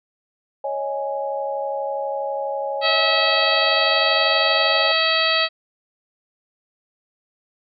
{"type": "chord", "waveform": "sine", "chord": "C# suspended second", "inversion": "none", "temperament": "equal with one note detuned", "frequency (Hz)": [554.4, 626.6, 830.6], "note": ["C#5", "D#5", "G#5"], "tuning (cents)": [0, 12, 0], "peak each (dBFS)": [-25, -30, -27], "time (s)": [0.64, 4.92], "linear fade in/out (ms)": 5}
{"type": "harmonic tone", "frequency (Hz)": 647, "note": "E5", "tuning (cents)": -32, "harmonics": [1, 2, 3, 4, 5, 6, 7], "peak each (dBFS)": [-24, -24, -24, -24, -24, -24, -24], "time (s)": [2.81, 5.49], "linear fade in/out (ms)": 50}
{"effects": []}